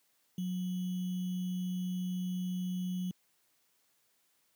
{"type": "tone with sample-and-hold", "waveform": "sine", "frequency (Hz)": 182, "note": "F#3", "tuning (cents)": -28, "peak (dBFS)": -32, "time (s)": [0.38, 3.11], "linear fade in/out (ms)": 2, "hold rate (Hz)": 3150, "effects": ["white hiss -73 dBFS RMS until 4.55 s", "high-pass 100 Hz 12 dB/octave"]}